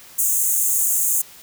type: high-pass noise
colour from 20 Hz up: pink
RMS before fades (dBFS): -19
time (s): 0.18-1.22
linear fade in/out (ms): 10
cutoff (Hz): 6500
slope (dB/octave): 96
effects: white hiss -44 dBFS RMS until 1.42 s